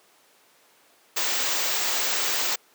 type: band-stop noise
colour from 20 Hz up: white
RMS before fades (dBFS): -25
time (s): 1.16-2.56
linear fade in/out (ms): 10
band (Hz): 8000 to 15000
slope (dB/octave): 96
effects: pink hiss -58 dBFS RMS until 2.74 s + high-pass 400 Hz 12 dB/octave